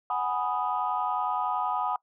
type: chord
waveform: sine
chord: G# minor seventh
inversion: third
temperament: equal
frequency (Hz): 740 / 830.6 / 987.8 / 1244.5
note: F#5 / G#5 / B5 / D#6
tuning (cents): 0 / 0 / 0 / 0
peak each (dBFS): -31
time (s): 0.1-1.96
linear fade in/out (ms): 2
effects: noise-tail reverb RT60 0.1 s tail -22 dB re dry + tanh soft clip ceiling -16 dBFS